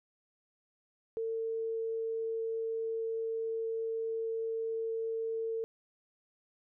sine tone, 450.8 Hz, A4, 42 cents sharp, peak -32 dBFS, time 1.17-5.64 s, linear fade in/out 0 ms, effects none

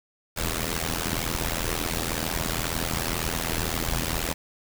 pink noise with amplitude modulation, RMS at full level -24 dBFS, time 0.36-4.34 s, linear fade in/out 20 ms, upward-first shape sine, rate 82 Hz, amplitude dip 95%, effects none

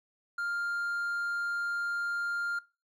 triangle tone, 1400 Hz, F6, 4 cents sharp, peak -29 dBFS, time 0.38-2.59 s, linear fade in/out 5 ms, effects noise-tail reverb RT60 0.3 s tail -20 dB re dry

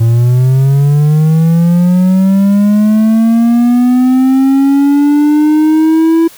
triangle linear sweep, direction up, 112.8 to 331.7 Hz, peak -3 dBFS, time 0-6.28 s, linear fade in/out 10 ms, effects white hiss -37 dBFS RMS until 6.37 s

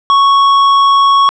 triangle tone with hard clipping, 1108.7 Hz, C#6, in tune, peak -7 dBFS, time 0.1-1.29 s, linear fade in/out 0 ms, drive 13 dB, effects low-pass 5000 Hz 12 dB/octave

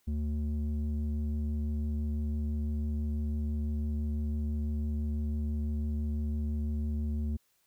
square tone with low-pass filter, 74.5 Hz, D2, 25 cents sharp, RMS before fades -32 dBFS, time 0.07-7.37 s, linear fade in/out 10 ms, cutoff 200 Hz, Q 1.8, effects white hiss -72 dBFS RMS until 7.66 s

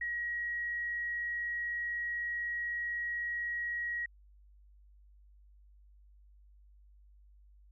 sine tone, 1902 Hz, A#6, 34 cents sharp, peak -33 dBFS, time 0.01-4.06 s, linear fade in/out 5 ms, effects added 50 Hz sine -57 dBFS peak until 7.71 s

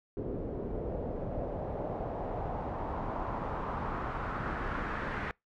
pink noise with low-pass filter sweep, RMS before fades -36 dBFS, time 0.17-5.31 s, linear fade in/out 0 ms, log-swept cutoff 420 to 1700 Hz, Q 2.3, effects noise-tail reverb RT60 0.2 s tail -26 dB re dry

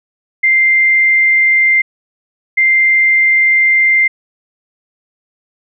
sine tone pair in turn, 2093 / 2093 Hz, C7 / C7, 0 / 0 cents, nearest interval unison, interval 0 cents, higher neither, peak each -7 dBFS, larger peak neither, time 0.43-1.82 / 2.57-4.08 s, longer second, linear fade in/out 10 ms, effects none

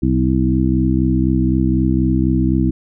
harmonic tone with a mistuned harmonic, 64 Hz, C2, 38 cents flat, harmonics 1 / 2 / 3 / 4 / 5, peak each -19 / -19 / -19 / -19 / -19 dBFS, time 0.02-2.71 s, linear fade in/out 10 ms, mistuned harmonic 5, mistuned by +17 cents, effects none

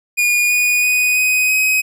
45% pulse tone with pitch steps, 2441 / 2462 / 2484 / 2505 / 2527 Hz, D#7 / D#7 / D#7 / D#7 / D#7, -34 / -19 / -3 / +11 / +26 cents, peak -12 dBFS, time 0.17-1.82 s, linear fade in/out 20 ms, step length 330 ms, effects none

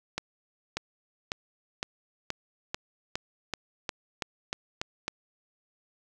accelerating click train, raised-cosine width 0.2 ms, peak -13 dBFS, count 13, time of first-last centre 0.18-5.08 s, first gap 590 ms, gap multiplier 0.93, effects none

